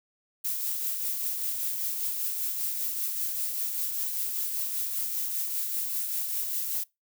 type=noise with tremolo; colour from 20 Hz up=violet; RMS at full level=-29 dBFS; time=0.44-6.84 s; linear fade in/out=10 ms; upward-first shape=triangle; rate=5.1 Hz; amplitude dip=40%; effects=noise-tail reverb RT60 0.2 s tail -23 dB re dry